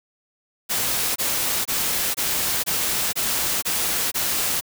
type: noise bursts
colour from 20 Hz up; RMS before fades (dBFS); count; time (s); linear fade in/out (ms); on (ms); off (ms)
white; -23; 8; 0.69-4.611; 20; 470; 23
effects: none